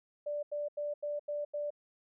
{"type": "tone bursts", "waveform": "sine", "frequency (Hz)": 587.3, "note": "D5", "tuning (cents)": 0, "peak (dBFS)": -33, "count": 6, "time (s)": [0.26, 1.705], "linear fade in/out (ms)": 10, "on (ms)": 170, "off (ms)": 85, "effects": []}